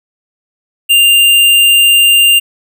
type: tone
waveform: square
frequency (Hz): 2794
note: F7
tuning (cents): 0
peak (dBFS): -5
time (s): 0.89-2.4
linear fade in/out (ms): 20
effects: none